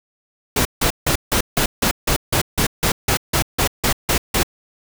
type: noise bursts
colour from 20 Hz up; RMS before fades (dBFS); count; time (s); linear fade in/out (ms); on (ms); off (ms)
pink; -17; 16; 0.56-4.432; 5; 92; 160
effects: none